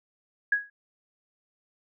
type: tone with exponential decay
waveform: sine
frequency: 1661.2 Hz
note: G#6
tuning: in tune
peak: -17 dBFS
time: 0.52-0.7 s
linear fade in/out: 5 ms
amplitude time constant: 39 ms
effects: none